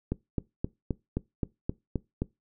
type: click train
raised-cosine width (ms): 3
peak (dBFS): -15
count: 9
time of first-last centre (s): 0.12-2.22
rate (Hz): 3.81
effects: noise-tail reverb RT60 0.2 s tail -21 dB re dry